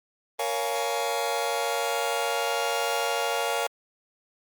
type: chord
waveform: sawtooth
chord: Bb minor seventh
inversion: none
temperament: just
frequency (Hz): 466.2 / 559.4 / 699.2 / 839.1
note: Bb4 / Db5 / F5 / Ab5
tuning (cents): 0 / +16 / +2 / +18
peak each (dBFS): -27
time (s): 0.39-3.67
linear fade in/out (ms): 5
effects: Opus 32 kbps